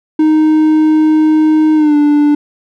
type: tone with pitch glide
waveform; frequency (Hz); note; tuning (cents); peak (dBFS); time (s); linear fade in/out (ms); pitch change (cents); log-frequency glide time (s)
triangle; 310.6 to 294; D#4 to D4; -3 to +2; -4; 0.19-2.35; 5; -95; 1.75-1.96
effects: none